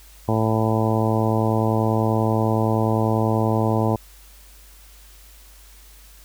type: harmonic tone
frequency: 110.4 Hz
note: A2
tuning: 6 cents sharp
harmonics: 1 / 2 / 3 / 4 / 5 / 6 / 7 / 8 / 9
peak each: -21 / -24 / -26 / -27 / -28 / -29 / -29 / -30 / -31 dBFS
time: 0.28-3.96 s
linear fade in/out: 5 ms
effects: added 50 Hz sine -46 dBFS peak until 6.24 s + white hiss -50 dBFS RMS until 6.24 s